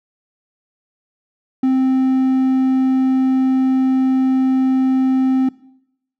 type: tone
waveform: triangle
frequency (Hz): 261.6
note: C4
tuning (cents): 0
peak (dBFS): -10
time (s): 1.63-5.49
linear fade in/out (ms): 5
effects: noise-tail reverb RT60 0.8 s tail -21 dB re dry